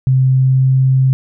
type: tone with pitch glide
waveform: sine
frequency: 130.81 to 131.8 Hz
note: C3 to C3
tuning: 0 to +13 cents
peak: -8 dBFS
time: 0.07-1.13 s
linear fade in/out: 0 ms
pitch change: +13 cents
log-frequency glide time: 0.29-0.74 s
effects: none